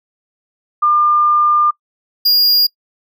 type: tone pair in turn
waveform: sine / square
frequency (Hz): 1200 / 4838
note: D6 / D#8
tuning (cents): +37 / -49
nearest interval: 2 octaves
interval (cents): 2414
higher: second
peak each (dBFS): -9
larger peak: neither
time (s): 0.82-1.71 / 2.25-2.67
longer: first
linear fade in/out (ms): 10
effects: noise-tail reverb RT60 0.1 s tail -26 dB re dry